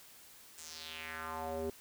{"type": "tone with band-pass filter sweep", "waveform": "square", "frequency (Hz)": 80.3, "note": "E2", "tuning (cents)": -45, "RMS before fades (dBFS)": -42, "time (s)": [0.58, 1.7], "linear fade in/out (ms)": 0, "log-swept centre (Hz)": [8000, 380], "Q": 2.9, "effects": ["white hiss -57 dBFS RMS until 1.8 s"]}